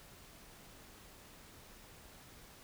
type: silence
effects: pink hiss -57 dBFS RMS until 2.63 s